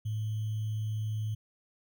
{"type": "tone with sample-and-hold", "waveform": "sine", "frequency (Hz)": 108.1, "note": "A2", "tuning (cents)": -30, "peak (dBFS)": -30, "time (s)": [0.05, 1.35], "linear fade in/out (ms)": 10, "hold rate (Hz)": 3150, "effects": []}